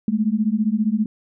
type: beating tone pair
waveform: sine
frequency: 207.7 / 222.7 Hz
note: G#3 / A3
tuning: 0 / +21 cents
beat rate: 15 Hz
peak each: -20 dBFS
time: 0.08-1.06 s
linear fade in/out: 2 ms
effects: none